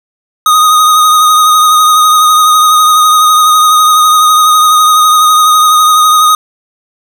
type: tone with vibrato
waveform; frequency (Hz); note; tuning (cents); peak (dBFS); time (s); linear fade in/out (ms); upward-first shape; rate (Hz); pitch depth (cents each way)
square; 1244.5; D#6; 0; -4; 0.46-6.35; 2; sine; 12; 26
effects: none